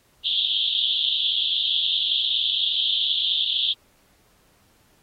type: band-pass noise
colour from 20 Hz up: white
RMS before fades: -23 dBFS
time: 0.24-3.74 s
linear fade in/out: 20 ms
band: 3100 to 3700 Hz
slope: 96 dB/octave
effects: pink hiss -61 dBFS RMS until 5.02 s + AAC 48 kbps